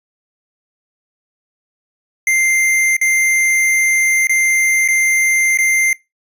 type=tone with dropouts; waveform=square; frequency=2093 Hz; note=C7; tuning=in tune; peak=-12 dBFS; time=2.27-5.93 s; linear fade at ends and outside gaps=2 ms; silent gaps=2.967-3.013 / 4.271-4.294 / 4.878-4.885 / 5.574-5.586 s; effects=noise-tail reverb RT60 0.2 s tail -20 dB re dry + resampled to 32000 Hz